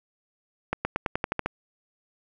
accelerating click train, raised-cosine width 0.5 ms, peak -10 dBFS, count 9, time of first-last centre 0.73-1.46 s, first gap 120 ms, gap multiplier 0.92, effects none

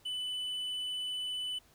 triangle tone with tanh clipping, 2995 Hz, F#7, 20 cents sharp, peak -35 dBFS, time 0.05-1.59 s, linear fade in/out 10 ms, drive 8 dB, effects pink hiss -64 dBFS RMS until 1.74 s

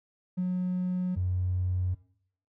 triangle tone pair in turn, 181.8 / 91.07 Hz, F#3 / F#2, -30 / -27 cents, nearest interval octave, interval 1197 cents, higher first, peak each -22 dBFS, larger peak neither, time 0.37-1.16 / 1.16-1.95 s, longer neither, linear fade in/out 20 ms, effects noise-tail reverb RT60 0.6 s tail -20 dB re dry + tanh soft clip ceiling -23 dBFS

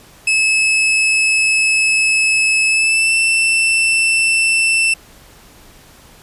40% pulse tone with pitch glide, 2594 to 2672 Hz, E7 to E7, -28 to +23 cents, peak -11 dBFS, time 0.27-4.94 s, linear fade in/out 5 ms, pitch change +51 cents, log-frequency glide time 2.67-3.14 s, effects pink hiss -44 dBFS RMS until 6.22 s + resampled to 32000 Hz

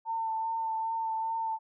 sine tone with vibrato, 897 Hz, A5, 33 cents sharp, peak -29 dBFS, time 0.05-1.59 s, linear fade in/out 50 ms, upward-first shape sine, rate 2.5 Hz, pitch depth 18 cents each way, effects none

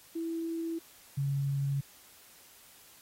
sine tone pair in turn, 330 / 139.27 Hz, E4 / C#3, +2 / +8 cents, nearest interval octave + minor third, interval 1494 cents, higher first, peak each -32 / -28 dBFS, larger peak second, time 0.15-0.79 / 1.17-1.81 s, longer neither, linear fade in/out 10 ms, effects white hiss -57 dBFS RMS until 3.01 s + AAC 48 kbps

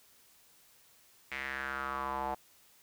square tone with band-pass filter sweep, 67.2 Hz, C2, 47 cents sharp, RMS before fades -37 dBFS, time 1.31-2.35 s, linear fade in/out 10 ms, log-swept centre 2200 to 800 Hz, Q 4.3, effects white hiss -63 dBFS RMS until 2.82 s

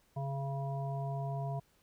harmonic tone with a mistuned harmonic, 138.59 Hz, C#3, in tune, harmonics 1 / 3 / 5 / 7, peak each -35 / -48 / -41 / -47 dBFS, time 0.16-1.6 s, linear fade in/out 10 ms, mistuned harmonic 5, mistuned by -23 cents, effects pink hiss -70 dBFS RMS until 1.82 s

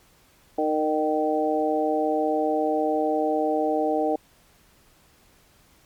harmonic tone with a mistuned harmonic, 154.5 Hz, D#3, 12 cents flat, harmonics 2 / 3 / 4 / 5, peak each -26 / -26 / -26 / -26 dBFS, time 0.58-4.16 s, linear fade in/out 5 ms, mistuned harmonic 4, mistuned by -15 cents, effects pink hiss -58 dBFS RMS until 5.85 s + MP3 96 kbps

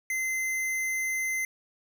square tone, 2066 Hz, C7, 22 cents flat, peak -28 dBFS, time 0.1-1.45 s, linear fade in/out 2 ms, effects none

